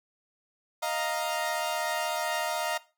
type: chord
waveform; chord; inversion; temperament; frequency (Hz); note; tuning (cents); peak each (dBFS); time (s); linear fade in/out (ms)
sawtooth; Eb suspended second; none; equal; 622.3 / 698.5 / 932.3; Eb5 / F5 / Bb5; 0 / 0 / 0; -29; 0.82-2.78; 10
effects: noise-tail reverb RT60 0.3 s tail -18 dB re dry